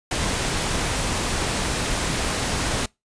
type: noise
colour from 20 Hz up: pink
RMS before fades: -24 dBFS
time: 0.11-2.86 s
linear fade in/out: 5 ms
effects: noise-tail reverb RT60 0.2 s tail -24 dB re dry + resampled to 22050 Hz